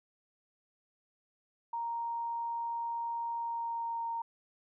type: tone with pitch glide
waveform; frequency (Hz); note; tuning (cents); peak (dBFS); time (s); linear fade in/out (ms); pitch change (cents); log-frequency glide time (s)
sine; 932.3 to 924.3; A#5 to A#5; 0 to -15; -33; 1.73-4.22; 5; -15; 3.36-4.11
effects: none